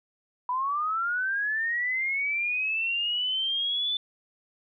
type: linear sweep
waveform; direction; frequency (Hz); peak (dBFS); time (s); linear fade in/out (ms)
sine; up; 978 to 3520; -25; 0.49-3.97; 2
effects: none